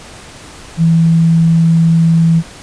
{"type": "tone", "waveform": "sine", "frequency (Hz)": 164.81, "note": "E3", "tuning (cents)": 0, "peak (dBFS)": -6, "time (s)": [0.77, 2.43], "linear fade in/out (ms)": 50, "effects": ["pink hiss -34 dBFS RMS until 2.62 s", "resampled to 22050 Hz"]}